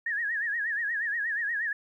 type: tone with vibrato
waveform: sine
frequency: 1762 Hz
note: A6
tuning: 2 cents sharp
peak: -27 dBFS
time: 0.06-1.73 s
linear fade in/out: 5 ms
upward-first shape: sine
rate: 8.4 Hz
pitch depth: 130 cents each way
effects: 11-bit